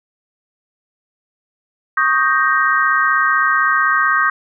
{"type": "chord", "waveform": "sine", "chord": "Eb dominant seventh", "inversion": "third", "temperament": "equal", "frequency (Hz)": [1108.7, 1244.5, 1568, 1864.7], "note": ["Db6", "Eb6", "G6", "Bb6"], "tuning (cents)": [0, 0, 0, 0], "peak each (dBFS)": [-19, -17, -16, -19], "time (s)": [1.97, 4.3], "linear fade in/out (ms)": 5, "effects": []}